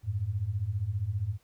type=beating tone pair; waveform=sine; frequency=91.2 / 106.2 Hz; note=F#2 / G#2; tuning=-24 / +39 cents; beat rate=15 Hz; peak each=-33 / -30 dBFS; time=0.03-1.38 s; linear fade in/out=50 ms; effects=pink hiss -68 dBFS RMS until 1.43 s

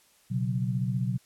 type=chord; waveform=sine; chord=B suspended second; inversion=none; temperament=equal; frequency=123.47 / 138.59 / 185 Hz; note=B2 / C#3 / F#3; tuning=0 / 0 / 0 cents; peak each=-28 / -32 / -31 dBFS; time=0.3-1.18 s; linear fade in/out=20 ms; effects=white hiss -62 dBFS RMS until 1.25 s + low-pass 12000 Hz 12 dB/octave

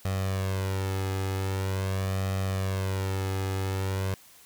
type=tone with flanger; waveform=sawtooth; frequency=95.8 Hz; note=G2; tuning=39 cents flat; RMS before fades=-29 dBFS; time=0.05-4.14 s; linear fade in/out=0 ms; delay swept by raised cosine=1.6 to 2.4 ms; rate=0.44 Hz; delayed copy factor=+0.65; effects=white hiss -54 dBFS RMS until 4.45 s

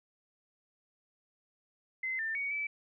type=tone with pitch steps; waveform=sine; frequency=2058 / 1790 / 2241 / 2306 Hz; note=C7 / A6 / C#7 / D7; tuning=-29 / +29 / +18 / -32 cents; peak=-32 dBFS; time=2.03-2.67 s; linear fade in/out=5 ms; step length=160 ms; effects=none

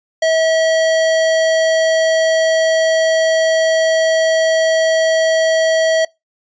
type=tone; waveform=square; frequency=645 Hz; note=E5; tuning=38 cents flat; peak=-12 dBFS; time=0.22-6.05 s; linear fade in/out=5 ms; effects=noise-tail reverb RT60 0.2 s tail -24 dB re dry + resampled to 16000 Hz

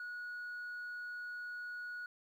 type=tone; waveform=sine; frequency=1458 Hz; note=F#6; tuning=26 cents flat; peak=-39 dBFS; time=0-2.06 s; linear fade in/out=2 ms; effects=tanh soft clip ceiling -40 dBFS + 12-bit

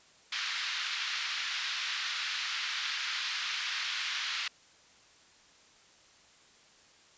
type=band-pass noise; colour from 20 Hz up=white; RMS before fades=-35 dBFS; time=0.32-4.48 s; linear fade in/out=5 ms; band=1300 to 4500 Hz; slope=24 dB/octave; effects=white hiss -60 dBFS RMS until 7.17 s + resampled to 16000 Hz

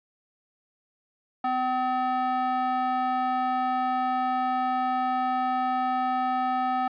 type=tone with band-pass filter; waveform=square; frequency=255 Hz; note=C4; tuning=44 cents flat; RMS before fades=-26 dBFS; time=1.44-6.88 s; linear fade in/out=5 ms; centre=960 Hz; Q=9.8; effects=resampled to 11025 Hz

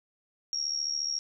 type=tone with amplitude modulation; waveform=sine; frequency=5588 Hz; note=F8; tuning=in tune; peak=-25 dBFS; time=0.53-1.19 s; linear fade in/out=0 ms; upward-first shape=sine; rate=74.2 Hz; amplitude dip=80%; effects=none

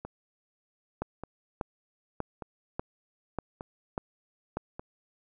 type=two click trains; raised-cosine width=1 ms; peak=-24 / -17 dBFS; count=5 / 7; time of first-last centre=0.05-4.795 / 1.02-4.57 s; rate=0.843 / 1.69 Hz; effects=none

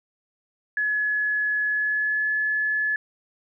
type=tone with pitch glide; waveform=sine; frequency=1699 to 1715.8 Hz; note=G#6 to A6; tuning=+39 to -44 cents; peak=-21 dBFS; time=0.77-2.96 s; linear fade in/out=2 ms; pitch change=+17 cents; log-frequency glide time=1.65-2.29 s; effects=none

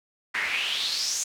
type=noise with band-pass filter sweep; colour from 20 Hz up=pink; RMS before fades=-28 dBFS; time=0.34-1.24 s; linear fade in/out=10 ms; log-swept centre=1800 to 6900 Hz; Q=4.6; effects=none

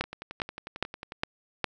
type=two click trains; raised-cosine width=0.3 ms; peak=-22 / -10 dBFS; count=13 / 5; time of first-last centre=0.04-1.121 / 0.01-1.643 s; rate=11.1 / 2.45 Hz; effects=none

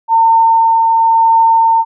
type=tone with tremolo; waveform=sine; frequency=907 Hz; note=A#5; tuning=48 cents flat; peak=-5 dBFS; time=0.08-1.85 s; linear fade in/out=50 ms; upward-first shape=triangle; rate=0.95 Hz; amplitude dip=25%; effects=none

